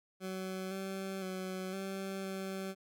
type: tone with pitch steps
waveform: 20% pulse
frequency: 188 / 192.4 / 186.9 / 193.3 / 191.7 Hz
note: F#3 / G3 / F#3 / G3 / G3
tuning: +28 / -32 / +18 / -24 / -38 cents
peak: -33 dBFS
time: 0.2-2.75 s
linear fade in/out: 50 ms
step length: 510 ms
effects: none